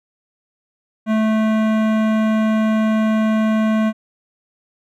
sine tone with hard clipping, 218.4 Hz, A3, 13 cents flat, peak -16 dBFS, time 1.06-3.93 s, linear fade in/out 50 ms, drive 17 dB, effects none

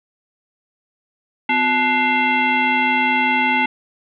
sine tone with frequency modulation, 1480 Hz, F#6, in tune, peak -14 dBFS, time 1.49-3.66 s, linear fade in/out 5 ms, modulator 613 Hz, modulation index 2, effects none

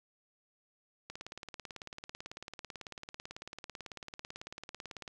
click train, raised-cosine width 0.2 ms, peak -26 dBFS, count 73, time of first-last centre 1.1-5.078 s, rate 18.1 Hz, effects none

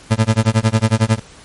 30% pulse tone with tremolo, 110.9 Hz, A2, 14 cents sharp, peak -6 dBFS, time 0.1-1.2 s, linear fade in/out 20 ms, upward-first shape sine, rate 11 Hz, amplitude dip 100%, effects pink hiss -42 dBFS RMS until 1.44 s + MP3 48 kbps

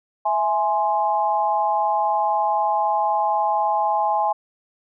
sine chord, E augmented, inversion none, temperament equal with one note detuned, 659.3 / 835.4 / 1046.5 Hz, E5 / G#5 / B#5, 0 / +10 / 0 cents, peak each -25 / -19 / -25 dBFS, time 0.25-4.33 s, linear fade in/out 10 ms, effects none

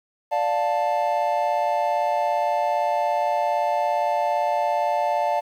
triangle chord, D minor, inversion none, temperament just, 587.3 / 704.8 / 881 Hz, D5 / F5 / A5, 0 / +16 / +2 cents, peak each -23 / -22 / -22 dBFS, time 0.31-5.41 s, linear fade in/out 20 ms, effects 9-bit

